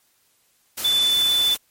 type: tone in noise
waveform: sine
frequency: 3500 Hz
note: A7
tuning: 10 cents flat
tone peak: -16 dBFS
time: 0.84-1.55 s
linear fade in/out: 10 ms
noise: white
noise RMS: -29 dBFS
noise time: 0.77-1.57 s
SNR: +10 dB
effects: white hiss -63 dBFS RMS until 1.7 s + MP3 64 kbps